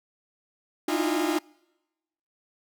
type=tone cluster; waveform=40% pulse; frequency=304 / 320.5 / 345 / 359.7 / 817 Hz; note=D#4 / E4 / F4 / F#4 / G#5; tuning=-40 / -49 / -21 / -49 / -29 cents; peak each=-27 / -30 / -28 / -33 / -34 dBFS; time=0.88-1.39 s; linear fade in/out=5 ms; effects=noise-tail reverb RT60 1.0 s tail -26 dB re dry